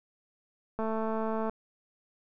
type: click train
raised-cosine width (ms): 1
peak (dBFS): -20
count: 157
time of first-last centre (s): 0.79-1.496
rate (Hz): 221
effects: none